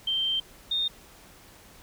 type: tone pair in turn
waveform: sine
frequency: 3136 / 3664 Hz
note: G7 / A#7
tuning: 0 / -31 cents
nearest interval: minor third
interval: 269 cents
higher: second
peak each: -24 dBFS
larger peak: neither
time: 0.07-0.4 / 0.71-0.88 s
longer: first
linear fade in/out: 5 ms
effects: pink hiss -52 dBFS RMS until 1.82 s